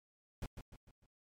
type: noise with echo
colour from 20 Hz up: brown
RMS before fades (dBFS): -40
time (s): 0.42-0.46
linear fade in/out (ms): 2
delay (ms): 150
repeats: 4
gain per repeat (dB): -7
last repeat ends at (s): 1.06
effects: MP3 64 kbps